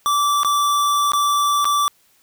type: tone with dropouts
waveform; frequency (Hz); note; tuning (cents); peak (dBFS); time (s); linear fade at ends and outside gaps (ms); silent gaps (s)
square; 1163; D6; -17; -16; 0.06-1.88; 0; 0.433-0.447 / 1.119-1.134 / 1.645-1.653
effects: white hiss -58 dBFS RMS until 2.22 s